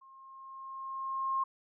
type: tone with level ramp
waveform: sine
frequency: 1069 Hz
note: C6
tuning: 37 cents sharp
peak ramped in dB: -54 to -27 dBFS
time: 0.01-1.44 s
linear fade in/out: 10 ms
effects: none